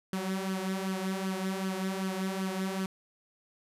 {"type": "tone with flanger", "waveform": "sawtooth", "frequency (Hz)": 190, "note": "F#3", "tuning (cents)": 46, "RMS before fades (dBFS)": -33, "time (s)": [0.13, 2.86], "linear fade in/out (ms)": 2, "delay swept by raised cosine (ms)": [0.63, 4.73], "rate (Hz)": 2.6, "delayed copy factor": 0.6, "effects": ["resampled to 32000 Hz"]}